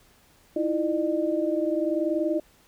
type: tone cluster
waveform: sine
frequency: 316.6 / 337.1 / 605 Hz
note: D#4 / E4 / D#5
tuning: +30 / +39 / -49 cents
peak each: -27 dBFS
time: 0.56-2.4 s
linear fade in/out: 5 ms
effects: pink hiss -59 dBFS RMS until 2.67 s